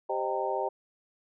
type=harmonic tone with a mistuned harmonic; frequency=130.81 Hz; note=C3; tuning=in tune; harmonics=3 / 4 / 5 / 6 / 7; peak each=-34 / -34 / -34 / -34 / -34 dBFS; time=0.09-0.69 s; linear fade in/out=10 ms; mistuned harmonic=5; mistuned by=-100 cents; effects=none

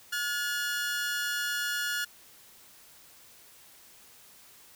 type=tone pair together; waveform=sawtooth; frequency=1436.3 / 1708 Hz; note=F6 / G#6; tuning=+48 / +48 cents; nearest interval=minor third; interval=300 cents; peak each=-27 / -31 dBFS; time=0.12-2.05 s; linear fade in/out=10 ms; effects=white hiss -55 dBFS RMS until 4.75 s

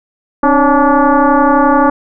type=tone with frequency modulation; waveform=sine; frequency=300.8 Hz; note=D4; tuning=42 cents sharp; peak=-6 dBFS; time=0.43-1.9 s; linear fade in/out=5 ms; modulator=285 Hz; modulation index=3.5; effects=none

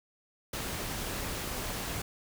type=noise; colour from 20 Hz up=pink; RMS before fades=-36 dBFS; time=0.53-2.02 s; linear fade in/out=5 ms; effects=none

